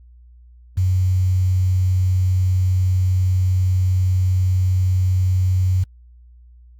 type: tone with quantisation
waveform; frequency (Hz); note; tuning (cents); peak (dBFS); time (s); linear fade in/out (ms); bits
sine; 92.5; F#2; 0; -14; 0.77-5.84; 10; 7
effects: added 60 Hz sine -43 dBFS peak until 6.79 s + Opus 48 kbps